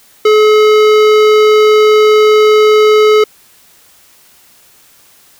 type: tone with hard clipping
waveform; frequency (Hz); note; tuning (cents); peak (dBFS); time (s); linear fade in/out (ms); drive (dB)
sine; 427.5; A4; -50; -6; 0.25-3.24; 5; 17
effects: white hiss -45 dBFS RMS until 5.39 s